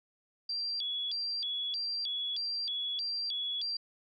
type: tone with vibrato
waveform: sine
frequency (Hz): 3994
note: B7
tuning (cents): +19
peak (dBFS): -32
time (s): 0.49-3.77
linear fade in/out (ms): 5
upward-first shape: square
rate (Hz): 1.6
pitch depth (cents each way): 290
effects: none